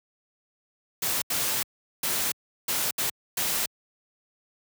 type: noise bursts at uneven times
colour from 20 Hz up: white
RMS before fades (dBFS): -27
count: 6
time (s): 1.02-1.22 / 1.3-1.63 / 2.03-2.32 / 2.68-2.91 / 2.98-3.1 / 3.37-3.66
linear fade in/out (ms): 5
effects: high-pass 80 Hz 12 dB/octave